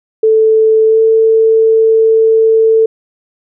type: tone with pitch glide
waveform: sine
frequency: 440 to 445.4 Hz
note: A4 to A4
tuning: 0 to +21 cents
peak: -5 dBFS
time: 0.23-2.86 s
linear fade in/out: 5 ms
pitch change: +21 cents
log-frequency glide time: 0.86-1 s
effects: none